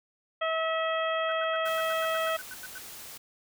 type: harmonic tone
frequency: 646 Hz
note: E5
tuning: 35 cents flat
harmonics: 1 / 2 / 3 / 4 / 5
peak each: -29 / -31 / -35 / -39 / -38 dBFS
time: 0.41-2.37 s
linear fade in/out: 10 ms
type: tone bursts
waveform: sine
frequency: 1506 Hz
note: F#6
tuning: 30 cents sharp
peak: -39 dBFS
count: 13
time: 1.29-2.782 s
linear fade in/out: 0 ms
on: 28 ms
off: 94 ms
type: noise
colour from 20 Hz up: white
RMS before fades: -44 dBFS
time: 1.65-3.18 s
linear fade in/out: 10 ms
effects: none